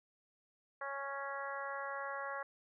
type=harmonic tone; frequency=277.2 Hz; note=C#4; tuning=in tune; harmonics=2 / 3 / 4 / 5 / 6 / 7; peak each=-45 / -47 / -44 / -47 / -46 / -50 dBFS; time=0.81-2.43 s; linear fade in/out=5 ms; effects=none